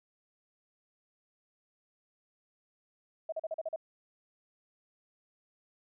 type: tone bursts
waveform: sine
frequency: 641 Hz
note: E5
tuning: 49 cents flat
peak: -32 dBFS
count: 7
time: 3.29-3.761 s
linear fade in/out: 5 ms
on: 33 ms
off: 40 ms
effects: none